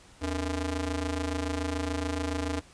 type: ring-modulated tone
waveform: sawtooth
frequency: 185 Hz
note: F#3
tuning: in tune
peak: -22 dBFS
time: 0.21-2.61 s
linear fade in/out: 20 ms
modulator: 106 Hz
effects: pink hiss -55 dBFS RMS until 2.73 s + resampled to 22050 Hz